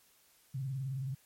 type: tone with vibrato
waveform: sine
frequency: 133.4 Hz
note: C3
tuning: 34 cents sharp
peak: -34 dBFS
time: 0.54-1.15 s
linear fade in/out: 10 ms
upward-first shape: sine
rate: 19 Hz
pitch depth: 100 cents each way
effects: white hiss -66 dBFS RMS until 1.25 s + MP3 64 kbps